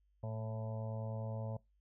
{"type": "harmonic tone with a mistuned harmonic", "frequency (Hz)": 110.2, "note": "A2", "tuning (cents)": 3, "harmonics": [1, 2, 4, 5, 6, 7, 8, 9], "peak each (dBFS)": [-39, -49, -54, -47, -50, -60, -55, -61], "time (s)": [0.23, 1.57], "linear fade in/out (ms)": 5, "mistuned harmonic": 1, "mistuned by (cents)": 22, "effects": ["noise-tail reverb RT60 0.2 s tail -23 dB re dry", "added 50 Hz sine -70 dBFS peak until 1.8 s"]}